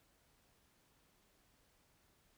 silence, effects pink hiss -73 dBFS RMS until 2.37 s

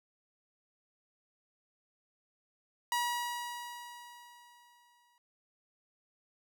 sawtooth tone with exponential decay, 962 Hz, B5, 46 cents flat, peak -25 dBFS, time 2.92-5.18 s, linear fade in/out 1 ms, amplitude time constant 490 ms, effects none

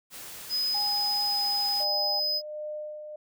white noise, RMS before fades -42 dBFS, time 0.1-1.86 s, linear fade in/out 50 ms
triangle tone, 5030 Hz, D#8, 18 cents sharp, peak -24 dBFS, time 0.49-2.42 s, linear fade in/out 50 ms
sine tone with pitch glide, 822 to 813.5 Hz, G#5 to G#5, -18 to -36 cents, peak -33 dBFS, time 0.74-2.2 s, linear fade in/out 10 ms, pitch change -18 cents, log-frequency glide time 1.26-1.34 s
sine tone with tremolo, 605 Hz, D#5, 49 cents flat, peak -32 dBFS, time 1.8-3.16 s, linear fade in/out 5 ms, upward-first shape sine, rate 1.4 Hz, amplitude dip 50%
effects none

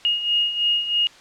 sine beating tone pair, 2859 / 2862.1 Hz, F7 / F7, +40 / +42 cents, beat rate 3.1 Hz, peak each -25 / -19 dBFS, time 0.05-1.07 s, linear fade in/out 0 ms, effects white hiss -47 dBFS RMS until 1.2 s + low-pass 5000 Hz 12 dB/octave

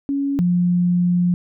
sine tone pair in turn, 279.1 / 176.84 Hz, C#4 / F3, +12 / +22 cents, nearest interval minor sixth, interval 790 cents, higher first, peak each -18 / -14 dBFS, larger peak second, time 0.09-0.39 / 0.39-1.34 s, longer second, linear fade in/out 0 ms, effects none

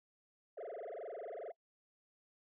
sine tone with frequency modulation, 554.4 Hz, C#5, in tune, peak -40 dBFS, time 0.57-1.52 s, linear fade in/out 10 ms, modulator 22.3 Hz, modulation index 6.5, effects noise-tail reverb RT60 0.1 s tail -26 dB re dry + tanh soft clip ceiling -42 dBFS

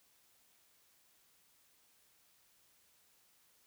silence, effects white hiss -70 dBFS RMS until 3.66 s

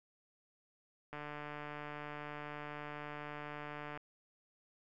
click train, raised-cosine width 0.5 ms, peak -30 dBFS, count 422, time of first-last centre 1.13-3.975 s, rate 148 Hz, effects none

